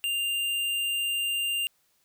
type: tone with hard clipping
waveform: sine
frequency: 2794 Hz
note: F7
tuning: in tune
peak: -27 dBFS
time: 0.04-1.67 s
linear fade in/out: 0 ms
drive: 15 dB
effects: white hiss -69 dBFS RMS until 2.04 s